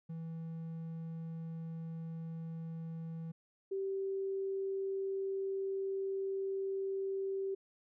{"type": "tone pair in turn", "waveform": ["triangle", "sine"], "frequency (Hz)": [163.6, 388.1], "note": ["E3", "G4"], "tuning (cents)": [-13, -17], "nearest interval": "octave + minor third", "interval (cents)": 1496, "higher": "second", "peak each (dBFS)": [-38, -34], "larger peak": "second", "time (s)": [[0.09, 3.32], [3.71, 7.55]], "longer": "second", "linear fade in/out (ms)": 10, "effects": []}